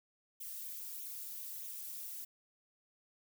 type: noise with flanger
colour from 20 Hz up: violet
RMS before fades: -45 dBFS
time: 0.4-2.25 s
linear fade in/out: 10 ms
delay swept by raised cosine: 0.3 to 4.1 ms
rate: 1.6 Hz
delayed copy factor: +0.9
effects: none